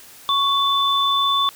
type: tone pair together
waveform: sine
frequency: 1111 / 3514 Hz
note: C#6 / A7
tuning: +4 / -3 cents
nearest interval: octave + minor sixth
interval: 1993 cents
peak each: -18 / -19 dBFS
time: 0.29-1.49 s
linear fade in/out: 0 ms
effects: white hiss -44 dBFS RMS until 1.55 s